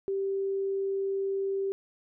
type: tone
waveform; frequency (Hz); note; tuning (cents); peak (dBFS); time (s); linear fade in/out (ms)
sine; 390.7; G4; -6; -27; 0.08-1.72; 0
effects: none